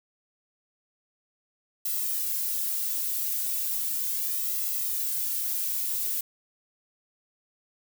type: noise with flanger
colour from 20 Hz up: violet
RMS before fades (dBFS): -29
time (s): 1.85-6.21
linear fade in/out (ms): 5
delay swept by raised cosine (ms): 1.5 to 2.8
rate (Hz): 0.36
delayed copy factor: +0.8
effects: none